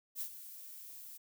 violet noise with ADSR envelope, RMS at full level -38 dBFS, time 0.15-1.18 s, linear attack 58 ms, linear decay 79 ms, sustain -12 dB, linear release 15 ms, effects none

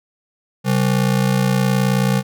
square ring-modulated tone, 163.6 Hz, E3, 13 cents flat, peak -12 dBFS, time 0.64-2.23 s, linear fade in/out 50 ms, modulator 29.5 Hz, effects none

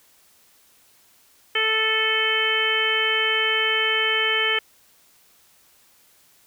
harmonic tone with a mistuned harmonic, 440 Hz, A4, in tune, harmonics 1 / 2 / 3 / 4 / 5 / 6 / 7, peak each -28 / -35 / -29 / -25 / -25 / -30 / -23 dBFS, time 1.55-4.59 s, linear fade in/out 5 ms, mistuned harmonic 6, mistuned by -32 cents, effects white hiss -57 dBFS RMS until 6.46 s

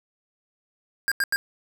square tone bursts, 1611 Hz, G6, 47 cents sharp, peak -21 dBFS, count 3, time 1.08-1.36 s, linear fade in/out 0 ms, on 36 ms, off 86 ms, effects none

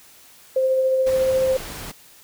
sine tone with tremolo, 523.3 Hz, C5, in tune, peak -15 dBFS, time 0.56-1.57 s, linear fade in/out 5 ms, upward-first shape sine, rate 14 Hz, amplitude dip 25%
pink noise, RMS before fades -34 dBFS, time 1.06-1.92 s, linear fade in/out 10 ms
effects white hiss -49 dBFS RMS until 2.23 s

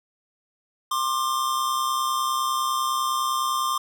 square tone pair together, 1061 / 1190.9 Hz, C6 / D6, +24 / +24 cents, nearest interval major second, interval 200 cents, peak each -26 dBFS, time 0.91-3.78 s, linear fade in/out 5 ms, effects none

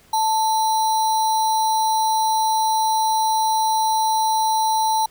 sine tone with sample-and-hold, 880 Hz, A5, in tune, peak -16 dBFS, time 0.13-5.06 s, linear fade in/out 5 ms, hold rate 4900 Hz, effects pink hiss -53 dBFS RMS until 5.1 s

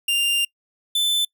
45% pulse tone pair in turn, 2794 / 3520 Hz, F7 / A7, 0 / 0 cents, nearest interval major third, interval 400 cents, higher second, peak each -18 dBFS, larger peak neither, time 0.08-0.45 / 0.95-1.25 s, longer first, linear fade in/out 5 ms, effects noise-tail reverb RT60 0.1 s tail -26 dB re dry

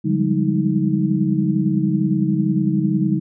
sine tone cluster, 143.2 / 176.6 / 194.4 / 205.4 / 315.2 Hz, D3 / F3 / G3 / G#3 / D#4, -43 / +20 / -14 / -19 / +23 cents, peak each -22 dBFS, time 0.04-3.2 s, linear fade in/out 20 ms, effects none

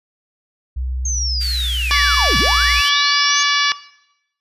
sine tone with pitch glide, 63.7 to 60.51 Hz, C2 to B1, -46 to -35 cents, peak -20 dBFS, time 0.76-2.81 s, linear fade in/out 10 ms, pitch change -89 cents, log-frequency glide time 1.18-2.56 s
sine linear two-way sweep, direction down then up, 6480 to 94.6 to 6480 Hz, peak -20 dBFS, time 1.05-3.43 s, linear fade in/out 5 ms, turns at 2.38 s
pink high-pass noise, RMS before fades -32 dBFS, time 1.4-2.9 s, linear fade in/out 20 ms, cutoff 1500 Hz, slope 48 dB/octave
harmonic tone, 575 Hz, D5, 37 cents flat, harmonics 2 / 3 / 4 / 5 / 6 / 7 / 8 / 9 / 10, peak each -18 / -19 / -22 / -22 / -21 / -26 / -24 / -25 / -27 dBFS, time 1.91-3.72 s, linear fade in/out 0 ms
effects noise-tail reverb RT60 0.8 s tail -17 dB re dry + resampled to 32000 Hz

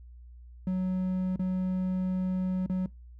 triangle tone with dropouts, 185.2 Hz, F#3, 2 cents sharp, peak -24 dBFS, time 0.67-2.86 s, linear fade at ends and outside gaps 2 ms, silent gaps 1.36-1.394 / 2.662-2.697 s, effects noise-tail reverb RT60 0.2 s tail -22 dB re dry + added 60 Hz sine -46 dBFS peak until 3.19 s

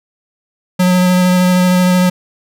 square tone with vibrato, 181.6 Hz, F#3, 32 cents flat, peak -9 dBFS, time 0.79-2.1 s, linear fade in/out 10 ms, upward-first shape square, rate 13 Hz, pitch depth 9 cents each way, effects none

